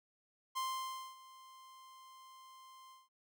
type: tone with ADSR envelope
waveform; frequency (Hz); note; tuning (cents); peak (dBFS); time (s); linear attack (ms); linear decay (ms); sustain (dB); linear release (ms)
45% pulse; 1046.5; C6; 0; -35; 0.55-3.09; 23; 580; -20; 180
effects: none